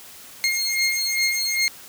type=beating tone pair; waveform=20% pulse; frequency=2134 / 2136.5 Hz; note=C7 / C7; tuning=+34 / +36 cents; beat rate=2.5 Hz; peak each=-18 dBFS; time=0.44-1.68 s; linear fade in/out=0 ms; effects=white hiss -43 dBFS RMS until 1.88 s